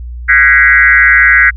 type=tone with frequency modulation; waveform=sine; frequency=1778 Hz; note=A6; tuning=18 cents sharp; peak=-3 dBFS; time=0.28-1.51 s; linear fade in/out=20 ms; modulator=134 Hz; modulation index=2.4; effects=added 60 Hz sine -21 dBFS peak until 1.56 s